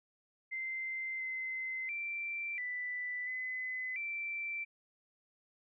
sine tone with pitch steps, 2079 / 2059 / 2349 / 1984 / 2025 / 2341 Hz, C7 / C7 / D7 / B6 / B6 / D7, -12 / -28 / 0 / +7 / +43 / -6 cents, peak -36 dBFS, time 0.51-4.65 s, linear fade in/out 20 ms, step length 690 ms, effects none

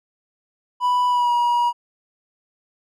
triangle tone with pitch glide, 987.8 to 959.7 Hz, B5 to B5, 0 to -50 cents, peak -14 dBFS, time 0.8-1.73 s, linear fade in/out 50 ms, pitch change -50 cents, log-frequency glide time 1.08-1.32 s, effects none

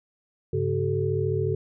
sine tone cluster, 99 / 138.3 / 380.6 / 434.9 Hz, G2 / C#3 / F#4 / A4, +18 / -4 / +49 / -20 cents, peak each -28 dBFS, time 0.53-1.55 s, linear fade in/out 5 ms, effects none

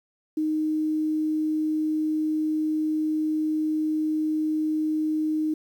sine tone, 310 Hz, D#4, 6 cents flat, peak -22 dBFS, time 0.37-5.54 s, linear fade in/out 5 ms, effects 9-bit

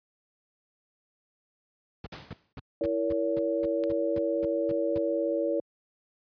brown noise bursts, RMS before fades -35 dBFS, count 12, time 2.04-4.98 s, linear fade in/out 2 ms, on 25 ms, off 240 ms
pink noise with exponential decay, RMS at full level -38 dBFS, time 2.12-2.53 s, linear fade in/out 5 ms, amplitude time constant 89 ms
sine chord, A# diminished, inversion second, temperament equal with one note detuned, 329.6 / 466.2 / 565 Hz, E4 / A#4 / C#5, 0 / 0 / +33 cents, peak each -30 / -31 / -28 dBFS, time 2.81-5.6 s, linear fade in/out 2 ms
click, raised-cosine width 0.2 ms, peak -24 dBFS, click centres 3.838 s
effects high-pass 80 Hz 12 dB/octave + resampled to 11025 Hz

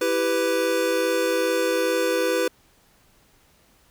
square chord, E minor, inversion none, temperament equal with one note detuned, 329.6 / 392 / 496.7 Hz, E4 / G4 / B4, 0 / 0 / +10 cents, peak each -28 / -27 / -23 dBFS, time 0.01-2.48 s, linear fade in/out 5 ms, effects pink hiss -59 dBFS RMS until 3.9 s

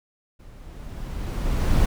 brown noise with level ramp, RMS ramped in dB -45 to -17 dBFS, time 0.39-1.86 s, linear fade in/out 10 ms, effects none

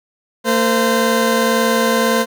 20% pulse tone pair together, 227.3 / 516.5 Hz, A#3 / C5, -43 / -22 cents, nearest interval octave + major second, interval 1421 cents, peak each -11 dBFS, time 0.44-2.26 s, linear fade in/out 50 ms, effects none

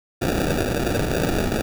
white noise with sample-and-hold, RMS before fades -22 dBFS, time 0.21-1.62 s, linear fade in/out 10 ms, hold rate 1050 Hz, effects none

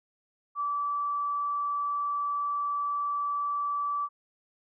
sine tone, 1157 Hz, D6, 26 cents flat, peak -27 dBFS, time 0.55-4.09 s, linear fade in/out 50 ms, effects none

